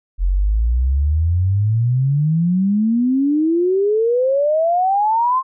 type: exponential sweep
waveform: sine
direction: up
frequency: 42.76 to 1068 Hz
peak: -13 dBFS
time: 0.18-5.43 s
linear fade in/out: 50 ms
effects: none